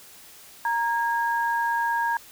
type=tone pair together; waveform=sine; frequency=932.3 / 1635.9 Hz; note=A#5 / G#6; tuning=0 / -27 cents; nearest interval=minor seventh; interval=973 cents; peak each=-23 / -27 dBFS; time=0.65-2.17 s; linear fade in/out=2 ms; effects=white hiss -48 dBFS RMS until 2.31 s